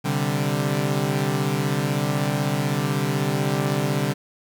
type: chord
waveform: sawtooth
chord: C suspended second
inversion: none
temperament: equal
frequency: 130.81 / 146.83 / 196 Hz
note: C3 / D3 / G3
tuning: 0 / 0 / 0 cents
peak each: -22 / -20 / -23 dBFS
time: 0.04-4.14 s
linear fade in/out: 20 ms
effects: 9-bit